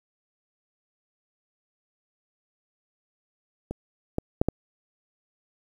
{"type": "clicks", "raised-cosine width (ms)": 2, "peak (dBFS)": [-18, -12, -6, -9], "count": 4, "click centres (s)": [3.71, 4.184, 4.415, 4.486], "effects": ["8-bit"]}